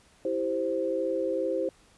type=chord; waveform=sine; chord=C major; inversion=first; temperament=equal; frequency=329.6 / 392 / 523.3 Hz; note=E4 / G4 / C5; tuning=0 / 0 / 0 cents; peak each=-32 / -32 / -28 dBFS; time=0.25-1.69 s; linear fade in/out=2 ms; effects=pink hiss -60 dBFS RMS until 1.97 s + resampled to 24000 Hz